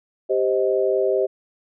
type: chord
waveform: sine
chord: C minor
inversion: second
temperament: just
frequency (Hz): 392.4 / 523.3 / 627.9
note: G4 / C5 / Eb5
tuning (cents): +2 / 0 / +16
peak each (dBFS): -20 / -22 / -23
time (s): 0.29-1.27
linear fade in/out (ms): 20
effects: none